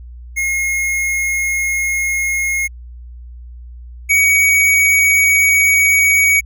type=tone pair in turn; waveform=square; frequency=2154 / 2254 Hz; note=C7 / C#7; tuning=+50 / +28 cents; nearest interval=minor second; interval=78 cents; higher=second; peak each=-16 / -10 dBFS; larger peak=second; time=0.36-2.68 / 4.09-6.41 s; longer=neither; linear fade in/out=20 ms; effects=added 60 Hz sine -31 dBFS peak until 6.45 s